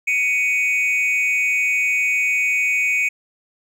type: tone pair together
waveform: triangle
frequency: 2240 / 2493 Hz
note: C#7 / D#7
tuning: +18 / +3 cents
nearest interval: major second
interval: 185 cents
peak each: -16 dBFS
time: 0.07-3.09 s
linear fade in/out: 10 ms
effects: tanh soft clip ceiling -12 dBFS